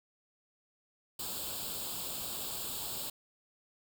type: noise with comb filter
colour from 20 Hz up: white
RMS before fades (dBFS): -39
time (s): 1.19-3.1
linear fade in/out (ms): 5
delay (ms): 0.25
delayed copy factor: +0.8
effects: none